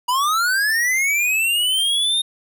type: linear sweep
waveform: square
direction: up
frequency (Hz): 958 to 3689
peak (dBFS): -17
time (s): 0.08-2.22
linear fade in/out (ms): 10
effects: none